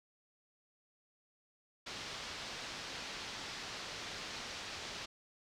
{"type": "low-pass noise", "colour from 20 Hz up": "white", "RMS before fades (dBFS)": -45, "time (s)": [1.86, 5.06], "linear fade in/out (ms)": 10, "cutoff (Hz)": 5300, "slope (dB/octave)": 24, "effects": []}